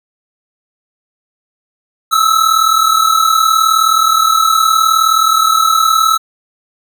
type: tone pair together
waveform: square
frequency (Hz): 1285.8 / 1325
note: E6 / E6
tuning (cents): -43 / +9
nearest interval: minor second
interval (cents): 52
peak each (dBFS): -12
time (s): 2.11-6.18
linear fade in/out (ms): 20
effects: none